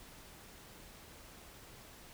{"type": "silence", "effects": ["pink hiss -55 dBFS RMS until 2.13 s"]}